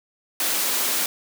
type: high-pass noise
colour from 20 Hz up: white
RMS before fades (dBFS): -23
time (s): 0.4-1.06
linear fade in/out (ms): 2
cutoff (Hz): 200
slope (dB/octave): 24
effects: none